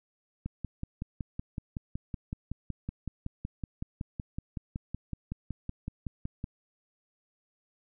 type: click train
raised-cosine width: 5 ms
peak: -22 dBFS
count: 33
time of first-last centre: 0.46-6.441 s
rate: 5.35 Hz
effects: none